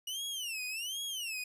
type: tone with vibrato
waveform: sawtooth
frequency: 2870 Hz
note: F7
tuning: 47 cents sharp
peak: -33 dBFS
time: 0.07-1.44 s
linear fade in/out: 5 ms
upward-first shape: sine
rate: 1.3 Hz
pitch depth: 250 cents each way
effects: resampled to 32000 Hz + 12-bit